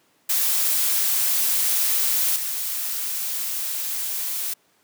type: noise with level steps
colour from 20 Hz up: blue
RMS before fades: -21 / -27 dBFS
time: 0.29-4.54 s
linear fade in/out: 10 ms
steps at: 2.36 s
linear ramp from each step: 2 ms
effects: pink hiss -62 dBFS RMS until 4.83 s + high-pass 200 Hz 12 dB/octave